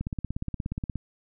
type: click train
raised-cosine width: 5 ms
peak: -18 dBFS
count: 17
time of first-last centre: 0.01-0.957 s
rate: 16.9 Hz
effects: none

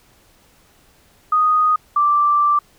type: tone pair in turn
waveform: sine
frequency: 1242 / 1173.7 Hz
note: D#6 / D6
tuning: -3 / -1 cents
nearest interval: minor second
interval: 98 cents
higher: first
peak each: -12 dBFS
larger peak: neither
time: 1.32-1.76 / 1.96-2.59 s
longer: second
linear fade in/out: 5 ms
effects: pink hiss -54 dBFS RMS until 2.78 s

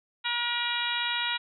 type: harmonic tone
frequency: 477.5 Hz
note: A#4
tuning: 42 cents sharp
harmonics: 2 / 3 / 4 / 5 / 6 / 7 / 8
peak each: -35 / -34 / -35 / -35 / -35 / -35 / -33 dBFS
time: 0.24-1.38 s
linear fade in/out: 20 ms
effects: none

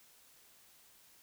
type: silence
effects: white hiss -63 dBFS RMS until 1.22 s

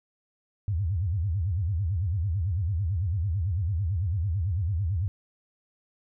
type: tone with vibrato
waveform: sine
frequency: 90.6 Hz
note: F#2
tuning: 36 cents flat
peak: -24 dBFS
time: 0.68-5.08 s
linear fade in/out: 0 ms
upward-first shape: sine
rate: 9 Hz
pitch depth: 270 cents each way
effects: none

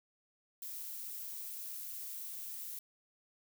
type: noise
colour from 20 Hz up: violet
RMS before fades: -44 dBFS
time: 0.62-2.79 s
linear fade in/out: 2 ms
effects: none

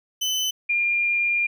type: tone pair in turn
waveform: 30% pulse / sine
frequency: 3028 / 2403 Hz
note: F#7 / D7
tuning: +39 / +39 cents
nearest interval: major third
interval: 400 cents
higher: first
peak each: -19 dBFS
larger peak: neither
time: 0.21-0.51 / 0.69-1.47 s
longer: second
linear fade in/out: 10 ms
effects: none

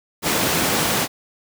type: high-pass noise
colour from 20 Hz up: pink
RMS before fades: -20 dBFS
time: 0.22-1.08 s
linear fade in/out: 50 ms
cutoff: 150 Hz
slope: 12 dB/octave
effects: none

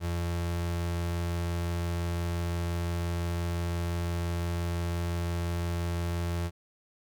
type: tone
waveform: 35% pulse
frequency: 85.8 Hz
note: F2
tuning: 30 cents flat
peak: -27 dBFS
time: 0-6.51 s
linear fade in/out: 50 ms
effects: none

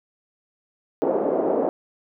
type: band-pass noise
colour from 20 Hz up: white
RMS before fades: -22 dBFS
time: 1.02-1.69 s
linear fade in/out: 0 ms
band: 270 to 620 Hz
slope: 24 dB/octave
effects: none

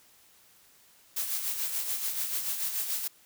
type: noise with tremolo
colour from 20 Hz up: blue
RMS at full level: -30 dBFS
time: 1.16-3.08 s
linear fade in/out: 10 ms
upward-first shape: sine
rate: 6.9 Hz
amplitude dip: 50%
effects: white hiss -60 dBFS RMS until 3.25 s

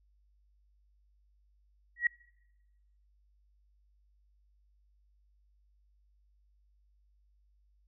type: tone with exponential growth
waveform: sine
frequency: 1911 Hz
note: A#6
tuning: 43 cents sharp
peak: -20 dBFS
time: 1.96-2.07 s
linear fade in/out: 5 ms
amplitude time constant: 22 ms
effects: noise-tail reverb RT60 1.0 s tail -26 dB re dry + added 50 Hz sine -65 dBFS peak until 7.87 s

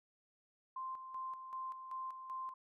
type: tone with tremolo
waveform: sine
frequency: 1045 Hz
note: C6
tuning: 2 cents flat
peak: -40 dBFS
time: 0.76-2.54 s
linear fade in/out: 5 ms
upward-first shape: square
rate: 2.6 Hz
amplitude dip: 55%
effects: none

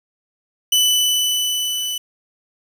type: tone with level ramp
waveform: sawtooth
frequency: 2987 Hz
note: F#7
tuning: 16 cents sharp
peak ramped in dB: -9 to -19 dBFS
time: 0.72-1.98 s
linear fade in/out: 5 ms
effects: 7-bit

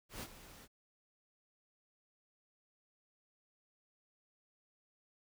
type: noise with ADSR envelope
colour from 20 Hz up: pink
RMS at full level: -43 dBFS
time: 0.09-0.68 s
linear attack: 130 ms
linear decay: 51 ms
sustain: -13 dB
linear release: 43 ms
effects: none

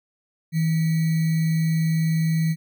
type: tone with sample-and-hold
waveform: sine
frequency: 161.5 Hz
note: E3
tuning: 35 cents flat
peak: -18 dBFS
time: 0.52-2.56 s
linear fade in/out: 50 ms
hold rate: 2100 Hz
effects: none

